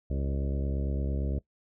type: harmonic tone with a mistuned harmonic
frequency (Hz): 68.8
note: C#2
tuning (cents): -12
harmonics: 1 / 2 / 3 / 4 / 5 / 6 / 7 / 8 / 9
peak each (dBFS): -29 / -35 / -39 / -41 / -43 / -45 / -46 / -47 / -48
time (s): 0.1-1.39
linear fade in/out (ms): 5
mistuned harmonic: 8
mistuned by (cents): +23
effects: noise-tail reverb RT60 0.1 s tail -19 dB re dry